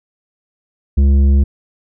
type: tone with tanh clipping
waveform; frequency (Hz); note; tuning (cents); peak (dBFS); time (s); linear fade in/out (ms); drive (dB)
triangle; 69.3; C#2; 0; -9; 0.97-1.44; 10; 13
effects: none